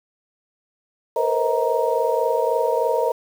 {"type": "tone cluster", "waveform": "sine", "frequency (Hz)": [457.8, 481.3, 524, 634, 936], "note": ["A#4", "B4", "C5", "D#5", "A#5"], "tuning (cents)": [-31, -45, 2, 32, 7], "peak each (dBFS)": -24, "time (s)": [1.16, 3.12], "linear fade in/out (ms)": 5, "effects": ["7-bit"]}